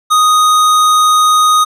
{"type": "tone with hard clipping", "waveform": "sine", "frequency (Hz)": 1244.5, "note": "D#6", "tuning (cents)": 0, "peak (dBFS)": -8, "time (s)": [0.1, 1.65], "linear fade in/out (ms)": 20, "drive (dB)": 18, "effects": ["resampled to 32000 Hz"]}